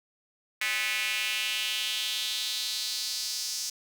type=tone with high-pass filter sweep; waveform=square; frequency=115.8 Hz; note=A#2; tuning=11 cents flat; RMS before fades=-31 dBFS; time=0.61-3.7 s; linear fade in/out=5 ms; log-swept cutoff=2100 to 5500 Hz; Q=3.2; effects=none